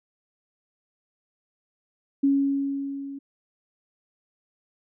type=tone with level ramp; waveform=sine; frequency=277.2 Hz; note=C#4; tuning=in tune; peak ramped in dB=-16 to -34 dBFS; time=2.23-3.19 s; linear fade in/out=10 ms; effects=none